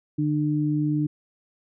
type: tone pair together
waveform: sine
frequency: 149.14 / 300 Hz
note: D3 / D4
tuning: +27 / +37 cents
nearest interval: octave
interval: 1210 cents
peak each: -24 / -23 dBFS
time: 0.18-1.07 s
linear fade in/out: 10 ms
effects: none